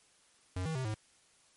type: tone with pitch steps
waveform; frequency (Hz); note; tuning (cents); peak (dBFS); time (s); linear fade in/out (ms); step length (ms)
square; 91.8 / 160.1 / 130.4 / 107.9; F#2 / D#3 / C3 / A2; -13 / +50 / -5 / -33; -34; 0.56-0.944; 5; 96
effects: white hiss -66 dBFS RMS until 1.56 s + MP3 48 kbps